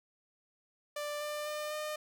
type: tone with pitch steps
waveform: sawtooth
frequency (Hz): 590 / 595.8 / 601.7 / 607.6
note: D5 / D5 / D5 / D#5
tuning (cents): +8 / +25 / +42 / -41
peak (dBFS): -32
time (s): 0.96-1.96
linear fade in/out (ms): 5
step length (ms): 250
effects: 11-bit